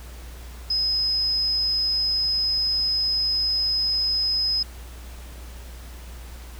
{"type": "tone", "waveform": "sine", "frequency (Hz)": 5070, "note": "D#8", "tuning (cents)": 32, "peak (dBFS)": -20, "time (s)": [0.7, 4.63], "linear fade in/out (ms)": 5, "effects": ["added 60 Hz sine -37 dBFS peak until 6.59 s", "pink hiss -46 dBFS RMS until 6.59 s"]}